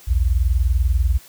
sine tone pair together, 57.56 / 77.78 Hz, A#1 / D#2, -21 / 0 cents, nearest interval perfect fourth, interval 521 cents, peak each -16 / -19 dBFS, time 0.07-1.19 s, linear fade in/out 20 ms, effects white hiss -46 dBFS RMS until 1.28 s

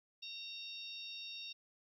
harmonic tone with a mistuned harmonic, 916 Hz, A#5, 31 cents flat, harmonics 3 / 4 / 5 / 6, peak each -50 / -47 / -56 / -52 dBFS, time 0.22-1.53 s, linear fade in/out 10 ms, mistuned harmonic 4, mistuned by +24 cents, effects 13-bit

